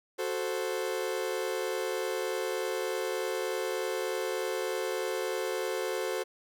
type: chord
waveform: 40% pulse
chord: F# diminished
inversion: none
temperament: equal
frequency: 370 / 440 / 523.3 Hz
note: F#4 / A4 / C5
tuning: 0 / 0 / 0 cents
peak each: -34 dBFS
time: 0.18-6.24 s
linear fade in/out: 20 ms
effects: none